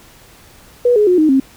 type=tone with pitch steps; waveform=sine; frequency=487.4 / 419.4 / 360.9 / 310.6 / 267.3 Hz; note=B4 / G#4 / F#4 / D#4 / C4; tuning=-23 / +17 / -43 / -3 / +37 cents; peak=-8 dBFS; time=0.85-1.4 s; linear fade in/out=5 ms; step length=110 ms; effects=pink hiss -44 dBFS RMS until 1.56 s